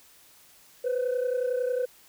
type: tone pair together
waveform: sine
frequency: 493.9 / 524.9 Hz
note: B4 / C5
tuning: 0 / +5 cents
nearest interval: minor second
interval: 105 cents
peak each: -24 / -28 dBFS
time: 0.84-1.86 s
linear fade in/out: 10 ms
effects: tanh soft clip ceiling -22 dBFS + white hiss -56 dBFS RMS until 2.08 s